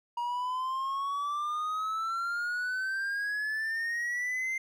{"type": "exponential sweep", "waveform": "triangle", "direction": "up", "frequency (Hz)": [949, 2097], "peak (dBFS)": -28, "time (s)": [0.17, 4.58], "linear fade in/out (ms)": 5, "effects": []}